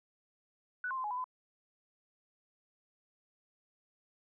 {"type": "tone with pitch steps", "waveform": "sine", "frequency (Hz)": [1483, 1056, 1033, 838, 994, 1014], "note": ["F#6", "C6", "C6", "G#5", "B5", "B5"], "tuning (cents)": [4, 16, -22, 15, 11, 45], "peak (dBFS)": -34, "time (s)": [0.84, 1.242], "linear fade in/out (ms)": 2, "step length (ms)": 67, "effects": []}